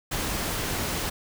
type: noise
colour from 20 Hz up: pink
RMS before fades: -29 dBFS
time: 0.11-1.1 s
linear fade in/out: 10 ms
effects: none